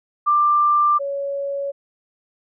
sine tone pair in turn, 1185 / 559.2 Hz, D6 / C#5, +15 / +15 cents, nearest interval octave + minor second, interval 1300 cents, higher first, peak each -13 / -22 dBFS, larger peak first, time 0.26-0.99 / 0.99-1.72 s, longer neither, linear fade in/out 20 ms, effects none

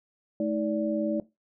sine tone cluster, 216.7 / 316.9 / 580 Hz, A3 / D#4 / D5, -26 / +32 / -22 cents, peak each -29 dBFS, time 0.4-1.2 s, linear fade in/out 2 ms, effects noise-tail reverb RT60 0.2 s tail -17 dB re dry

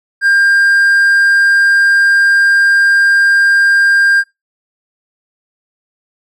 triangle tone, 1600 Hz, G6, 35 cents sharp, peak -5 dBFS, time 0.21-4.24 s, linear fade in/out 50 ms, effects noise-tail reverb RT60 0.2 s tail -21 dB re dry

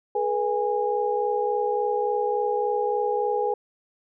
sine tone cluster, 423.2 / 486.7 / 822 Hz, G#4 / B4 / G#5, +33 / -25 / -18 cents, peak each -26 dBFS, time 0.15-3.54 s, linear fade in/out 5 ms, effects none

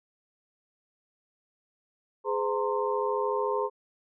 sine tone cluster, 416.5 / 510 / 915 / 1051 Hz, G#4 / C5 / A#5 / C6, +5 / -44 / -32 / +7 cents, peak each -29 / -31 / -32 / -33 dBFS, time 2.24-3.7 s, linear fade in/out 50 ms, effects none

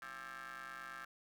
25% pulse ring-modulated tone, 129.1 Hz, C3, 23 cents flat, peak -40 dBFS, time 0.02-1.05 s, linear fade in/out 2 ms, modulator 1460 Hz, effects none

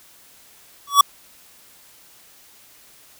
square tone with exponential growth, 1135 Hz, C#6, 41 cents sharp, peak -5 dBFS, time 0.87-1.01 s, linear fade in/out 5 ms, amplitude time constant 30 ms, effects white hiss -50 dBFS RMS until 3.19 s

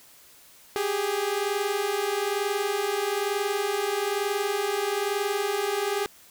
sawtooth tone pair together, 392 / 413.1 Hz, G4 / G#4, 0 / -9 cents, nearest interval minor second, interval 91 cents, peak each -25 / -23 dBFS, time 0.76-6.06 s, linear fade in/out 0 ms, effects white hiss -53 dBFS RMS until 6.3 s

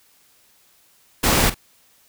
pink noise with echo, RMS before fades -17 dBFS, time 1.23-1.5 s, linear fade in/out 10 ms, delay 46 ms, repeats 1, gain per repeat -15 dB, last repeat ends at 1.546 s, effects white hiss -57 dBFS RMS until 2.08 s

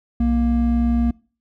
triangle tone pair together, 61.92 / 234.6 Hz, B1 / A#3, +5 / +11 cents, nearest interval octave + major seventh, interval 2306 cents, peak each -18 / -15 dBFS, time 0.2-1.11 s, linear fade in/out 5 ms, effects noise-tail reverb RT60 0.4 s tail -24 dB re dry

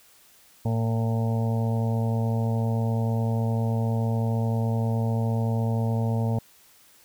harmonic tone, 113.7 Hz, A#2, 43 cents flat, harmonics 1 / 2 / 4 / 5 / 6 / 7 / 8, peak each -23 / -29 / -35 / -37 / -39 / -40 / -41 dBFS, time 0.65-6.39 s, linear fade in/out 5 ms, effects white hiss -56 dBFS RMS until 7.04 s

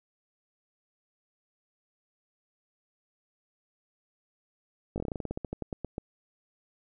slowing click train, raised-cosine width 2 ms, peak -20 dBFS, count 18, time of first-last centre 4.96-5.981 s, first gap 19 ms, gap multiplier 1.13, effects none

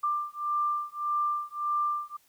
sine beating tone pair, 1186 / 1187.7 Hz, D6 / D6, +17 / +19 cents, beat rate 1.7 Hz, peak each -30 dBFS, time 0.03-2.17 s, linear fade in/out 10 ms, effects white hiss -65 dBFS RMS until 2.28 s

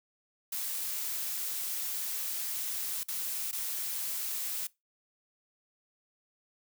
blue noise with dropouts, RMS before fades -35 dBFS, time 0.52-4.67 s, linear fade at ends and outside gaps 5 ms, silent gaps 3.034-3.083 / 3.514-3.527 s, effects noise-tail reverb RT60 0.2 s tail -21 dB re dry

